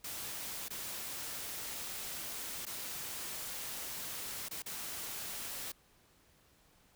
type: noise with dropouts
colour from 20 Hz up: white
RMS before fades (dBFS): -42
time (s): 0.04-5.72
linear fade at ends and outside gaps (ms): 5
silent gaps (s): 0.684-0.704 / 2.654-2.665 / 4.486-4.51 / 4.622-4.66
effects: pink hiss -67 dBFS RMS until 6.95 s